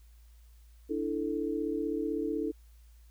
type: chord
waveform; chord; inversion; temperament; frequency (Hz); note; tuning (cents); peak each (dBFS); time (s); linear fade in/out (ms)
sine; D suspended second; none; equal; 293.7 / 329.6 / 440; D4 / E4 / A4; 0 / 0 / 0; -34; 0.89-2.52; 20
effects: added 57 Hz sine -53 dBFS peak until 3.1 s + white hiss -69 dBFS RMS until 3.1 s